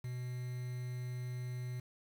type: tone with quantisation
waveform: triangle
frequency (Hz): 124.4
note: B2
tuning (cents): +13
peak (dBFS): -36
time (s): 0.04-1.8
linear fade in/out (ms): 5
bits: 9
effects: none